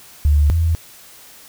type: tone pair in turn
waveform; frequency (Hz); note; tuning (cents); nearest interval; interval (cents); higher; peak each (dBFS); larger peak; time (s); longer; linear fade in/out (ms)
sine; 73.42 / 82.41; D2 / E2; 0 / 0; major second; 200; second; -10 / -13; first; 0.25-0.5 / 0.5-0.75; neither; 0
effects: white hiss -43 dBFS RMS until 1.48 s